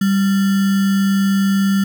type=tone with sample-and-hold; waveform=sine; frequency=196 Hz; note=G3; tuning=in tune; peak=-12 dBFS; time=0.01-1.84 s; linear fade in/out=5 ms; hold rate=1575 Hz; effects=none